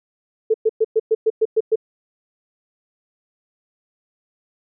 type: tone bursts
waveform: sine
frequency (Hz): 441.6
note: A4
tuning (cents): +6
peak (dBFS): -12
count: 9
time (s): 0.5-1.758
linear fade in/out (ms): 10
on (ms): 42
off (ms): 110
effects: none